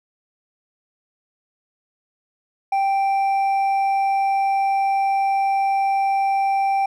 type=tone with hard clipping; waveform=sine; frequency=784 Hz; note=G5; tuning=in tune; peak=-18 dBFS; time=2.72-6.86 s; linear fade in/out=5 ms; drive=4 dB; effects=none